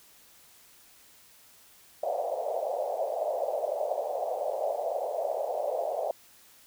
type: band-pass noise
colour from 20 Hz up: pink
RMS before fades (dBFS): -31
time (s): 2.03-6.11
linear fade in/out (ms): 2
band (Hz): 540 to 710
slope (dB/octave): 48
effects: white hiss -57 dBFS RMS until 6.66 s